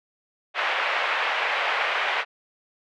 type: band-pass noise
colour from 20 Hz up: white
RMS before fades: -25 dBFS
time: 0.54-2.25 s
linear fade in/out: 50 ms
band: 560 to 2600 Hz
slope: 24 dB/octave
effects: none

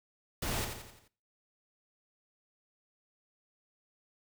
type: noise with echo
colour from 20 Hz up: pink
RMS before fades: -35 dBFS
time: 0.42-0.65 s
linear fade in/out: 5 ms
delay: 86 ms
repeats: 5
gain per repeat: -6 dB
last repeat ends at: 1.08 s
effects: noise-tail reverb RT60 0.4 s tail -19 dB re dry

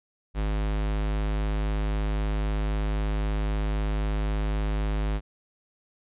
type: tone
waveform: square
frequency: 51.91 Hz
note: G#1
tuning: in tune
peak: -25 dBFS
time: 0.34-5.21 s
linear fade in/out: 50 ms
effects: resampled to 8000 Hz

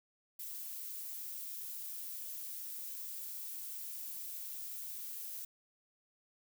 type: noise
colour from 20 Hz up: violet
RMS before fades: -44 dBFS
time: 0.39-5.45 s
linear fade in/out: 5 ms
effects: none

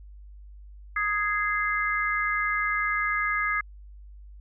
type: harmonic tone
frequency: 415.3 Hz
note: G#4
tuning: in tune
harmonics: 3 / 4 / 5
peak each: -28 / -28 / -28 dBFS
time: 0.96-3.61 s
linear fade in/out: 5 ms
effects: added 50 Hz sine -43 dBFS peak until 4.4 s

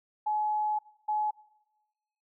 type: tone bursts at uneven times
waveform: sine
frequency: 849 Hz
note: G#5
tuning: 38 cents sharp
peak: -26 dBFS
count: 2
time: 0.26-0.79 / 1.08-1.31 s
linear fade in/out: 10 ms
effects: noise-tail reverb RT60 1.0 s tail -21 dB re dry

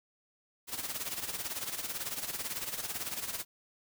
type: noise with tremolo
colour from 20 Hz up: white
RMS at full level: -35 dBFS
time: 0.67-3.45 s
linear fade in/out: 50 ms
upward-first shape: sine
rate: 18 Hz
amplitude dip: 70%
effects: none

